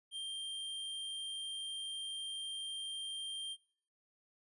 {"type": "tone", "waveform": "square", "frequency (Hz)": 3176, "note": "G7", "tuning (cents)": 22, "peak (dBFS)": -40, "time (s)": [0.11, 3.57], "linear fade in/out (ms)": 50, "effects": ["noise-tail reverb RT60 0.6 s tail -23 dB re dry", "resampled to 24000 Hz"]}